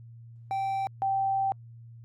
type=tone pair in turn; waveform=triangle / sine; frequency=779 / 779 Hz; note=G5 / G5; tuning=-11 / -11 cents; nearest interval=unison; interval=0 cents; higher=neither; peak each=-25 / -24 dBFS; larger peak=second; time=0.51-0.87 / 1.02-1.52 s; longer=second; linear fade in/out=0 ms; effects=added 116 Hz sine -45 dBFS peak until 2.04 s + Opus 48 kbps